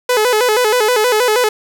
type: tone with vibrato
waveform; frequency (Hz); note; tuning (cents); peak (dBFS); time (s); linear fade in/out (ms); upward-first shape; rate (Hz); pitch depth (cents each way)
sawtooth; 461.5; A#4; -17; -7; 0.09-1.49; 5; square; 6.3; 130
effects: none